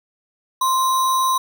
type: tone with sample-and-hold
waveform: sine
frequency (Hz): 1046.5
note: C6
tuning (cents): 0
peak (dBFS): -15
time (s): 0.61-1.38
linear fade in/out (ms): 5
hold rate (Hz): 4900
effects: none